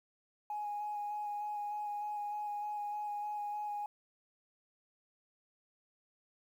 sine tone with vibrato, 832 Hz, G#5, 3 cents sharp, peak -35 dBFS, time 0.5-3.86 s, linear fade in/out 2 ms, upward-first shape square, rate 3.3 Hz, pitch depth 11 cents each way, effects tanh soft clip ceiling -32 dBFS + 11-bit

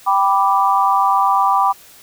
sine chord, G major, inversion none, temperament equal, 784 / 987.8 / 1174.7 Hz, G5 / B5 / D6, 0 / 0 / 0 cents, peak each -16 dBFS, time 0.06-1.73 s, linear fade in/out 20 ms, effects white hiss -44 dBFS RMS until 2.02 s

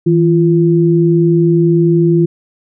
sine tone pair together, 162.2 / 343.7 Hz, E3 / F4, -28 / -28 cents, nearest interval octave + minor second, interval 1300 cents, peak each -10 dBFS, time 0.06-2.26 s, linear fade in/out 10 ms, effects none

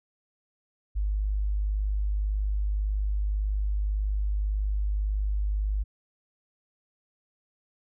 sine tone, 50.9 Hz, G#1, 34 cents flat, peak -24 dBFS, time 0.95-5.84 s, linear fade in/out 20 ms, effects none

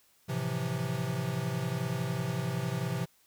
square chord, F major seventh, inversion first, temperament equal with one note detuned, 110 / 130.81 / 164.81 / 175.73 Hz, A2 / C3 / E3 / F3, 0 / 0 / 0 / +11 cents, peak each -40 / -34 / -37 / -39 dBFS, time 0.28-3.06 s, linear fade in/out 20 ms, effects white hiss -66 dBFS RMS until 3.26 s

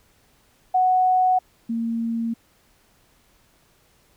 sine tone pair in turn, 740 / 229.7 Hz, F#5 / A#3, 0 / -25 cents, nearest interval octave + minor sixth, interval 2025 cents, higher first, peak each -15 / -22 dBFS, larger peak first, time 0.74-1.39 / 1.69-2.34 s, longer neither, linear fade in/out 10 ms, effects pink hiss -60 dBFS RMS until 4.16 s

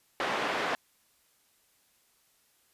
pink band-pass noise, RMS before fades -31 dBFS, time 0.2-0.75 s, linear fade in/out 0 ms, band 440 to 2500 Hz, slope 12 dB/octave, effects white hiss -68 dBFS RMS until 2.73 s + resampled to 32000 Hz

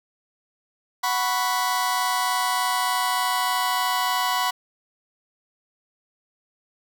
sawtooth chord, F# suspended fourth, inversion none, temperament just, 740 / 986.7 / 1110 Hz, F#5 / B5 / C#6, 0 / -2 / +2 cents, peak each -23 / -20 / -23 dBFS, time 1.03-4.51 s, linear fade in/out 10 ms, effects none

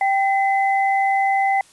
sine tone pair together, 782.5 / 2033 Hz, G5 / B6, -3 / +50 cents, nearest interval octave + perfect fourth, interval 1653 cents, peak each -16 / -23 dBFS, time 0.01-1.61 s, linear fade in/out 2 ms, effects white hiss -51 dBFS RMS until 1.72 s + resampled to 24000 Hz

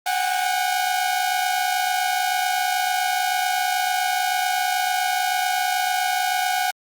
sawtooth tone cluster, 736 / 763 / 805 Hz, F#5 / G5 / G5, -9 / -47 / +46 cents, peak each -18 / -26 / -22 dBFS, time 0.06-6.71 s, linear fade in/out 5 ms, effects Opus 24 kbps

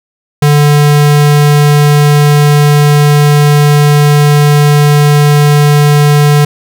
square tone, 146.83 Hz, D3, in tune, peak -4 dBFS, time 0.42-6.45 s, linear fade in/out 5 ms, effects none

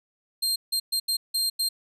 sawtooth tone bursts at uneven times, 4186 Hz, C8, in tune, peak -20 dBFS, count 6, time 0.42-0.56 / 0.72-0.8 / 0.92-1 / 1.08-1.17 / 1.34-1.5 / 1.59-1.69 s, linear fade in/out 10 ms, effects resampled to 32000 Hz

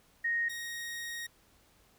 sine / sawtooth tone pair in turn, 1864.7 / 1873.4 Hz, A#6 / A#6, 0 / +8 cents, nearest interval unison, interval 8 cents, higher second, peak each -28 / -34 dBFS, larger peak first, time 0.24-0.49 / 0.49-1.27 s, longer second, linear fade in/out 10 ms, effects pink hiss -65 dBFS RMS until 1.98 s

